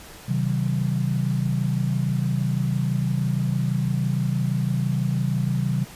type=chord; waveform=sine; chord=C diminished; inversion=none; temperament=just; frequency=130.81 / 156.98 / 188.37 Hz; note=C3 / Eb3 / Gb3; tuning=0 / +16 / +31 cents; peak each=-23 / -26 / -26 dBFS; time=0.28-5.85 s; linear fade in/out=10 ms; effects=pink hiss -43 dBFS RMS until 5.95 s + resampled to 32000 Hz